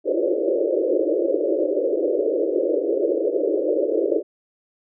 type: band-pass noise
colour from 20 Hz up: white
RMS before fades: -21 dBFS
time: 0.04-4.23 s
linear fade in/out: 50 ms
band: 310 to 580 Hz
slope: 96 dB/octave
effects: none